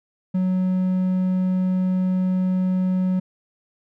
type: tone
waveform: triangle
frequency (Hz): 185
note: F#3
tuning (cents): 0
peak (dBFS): -16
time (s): 0.34-3.2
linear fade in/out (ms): 10
effects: none